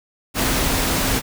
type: tone in noise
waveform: sine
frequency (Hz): 263.7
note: C4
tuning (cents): +14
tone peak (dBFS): -29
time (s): 0.34-1.22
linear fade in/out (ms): 50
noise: pink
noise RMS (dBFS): -20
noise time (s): 0.34-1.22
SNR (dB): -12
effects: none